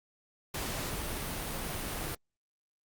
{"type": "noise", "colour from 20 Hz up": "pink", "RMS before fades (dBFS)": -36, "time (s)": [0.54, 2.15], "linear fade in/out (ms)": 5, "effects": ["Opus 48 kbps"]}